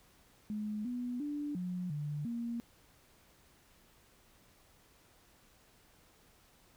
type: tone with pitch steps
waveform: sine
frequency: 211.5 / 245.5 / 292.7 / 180.1 / 147.6 / 234.7 Hz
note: G#3 / B3 / D4 / F#3 / D3 / A#3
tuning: +32 / -10 / -6 / -46 / +9 / +12 cents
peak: -35 dBFS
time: 0.5-2.6 s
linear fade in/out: 0 ms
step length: 350 ms
effects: pink hiss -65 dBFS RMS until 6.76 s